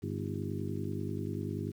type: harmonic tone with a mistuned harmonic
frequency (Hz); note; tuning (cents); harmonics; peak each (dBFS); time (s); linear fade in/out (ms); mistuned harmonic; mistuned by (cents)
50.3; G1; +45; 2 / 3 / 4 / 5 / 6 / 7 / 8; -38 / -40 / -41 / -42 / -43 / -43 / -44; 0.02-1.72; 20; 6; +68
effects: 10-bit